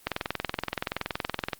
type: click train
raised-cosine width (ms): 0.3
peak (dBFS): -11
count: 32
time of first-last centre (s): 0.07-1.532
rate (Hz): 21.2
effects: white hiss -55 dBFS RMS until 1.59 s + Opus 24 kbps